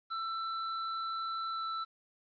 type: tone with pitch glide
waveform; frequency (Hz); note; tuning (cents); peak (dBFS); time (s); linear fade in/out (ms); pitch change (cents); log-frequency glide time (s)
square; 1334 to 1326.3; E6 to E6; +20 to +10; -35; 0.1-1.85; 20; -10; 1.5-1.65
effects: resampled to 11025 Hz + 11-bit